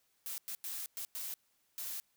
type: noise bursts at uneven times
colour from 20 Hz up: blue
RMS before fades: -41 dBFS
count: 6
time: 0.26-0.38 / 0.48-0.55 / 0.64-0.86 / 0.97-1.05 / 1.15-1.34 / 1.78-2 s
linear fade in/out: 0 ms
effects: white hiss -75 dBFS RMS until 2.16 s